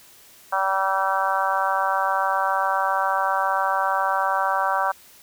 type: harmonic tone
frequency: 192.6 Hz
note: G3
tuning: 30 cents flat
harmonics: 3 / 4 / 5 / 6 / 7 / 8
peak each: -29 / -25 / -25 / -26 / -28 / -28 dBFS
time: 0.52-4.92 s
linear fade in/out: 10 ms
effects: white hiss -50 dBFS RMS until 5.22 s